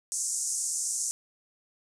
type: band-pass noise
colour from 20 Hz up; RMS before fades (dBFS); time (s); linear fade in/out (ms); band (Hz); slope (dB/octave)
pink; -31; 0.12-1.11; 0; 6100 to 9400; 48
effects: none